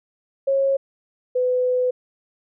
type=tone pair in turn; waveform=sine; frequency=545 / 502.1 Hz; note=C#5 / B4; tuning=-29 / +29 cents; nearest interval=minor second; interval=142 cents; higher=first; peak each=-16 / -17 dBFS; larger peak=first; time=0.47-0.77 / 1.35-1.91 s; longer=second; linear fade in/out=10 ms; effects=none